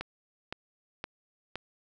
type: click train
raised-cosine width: 0.3 ms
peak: -19 dBFS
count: 4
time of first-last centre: 0.01-1.556 s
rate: 1.94 Hz
effects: none